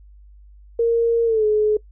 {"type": "tone with pitch glide", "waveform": "sine", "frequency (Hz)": [463.9, 425.4], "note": ["A#4", "G#4"], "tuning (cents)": [-8, 42], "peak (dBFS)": -14, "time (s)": [0.79, 1.77], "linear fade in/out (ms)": 5, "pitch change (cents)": -150, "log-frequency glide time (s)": [1.25, 1.45], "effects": ["noise-tail reverb RT60 0.1 s tail -21 dB re dry", "added 50 Hz sine -43 dBFS peak until 1.91 s"]}